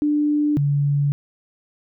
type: tone pair in turn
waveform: sine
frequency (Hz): 296.5 / 143.12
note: D4 / D3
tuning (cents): +17 / -44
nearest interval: octave + minor second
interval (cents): 1261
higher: first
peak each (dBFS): -16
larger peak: neither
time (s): 0.02-0.57 / 0.57-1.12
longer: neither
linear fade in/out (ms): 0
effects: none